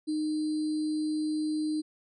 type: tone with sample-and-hold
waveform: sine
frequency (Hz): 307.4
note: D#4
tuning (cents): -21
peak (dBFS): -27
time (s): 0.07-1.82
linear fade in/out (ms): 20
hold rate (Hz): 4410
effects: resampled to 24000 Hz